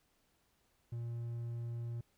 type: tone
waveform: triangle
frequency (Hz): 117.7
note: A#2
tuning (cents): +17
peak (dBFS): -36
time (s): 0.92-2.01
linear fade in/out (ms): 5
effects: pink hiss -75 dBFS RMS until 2.17 s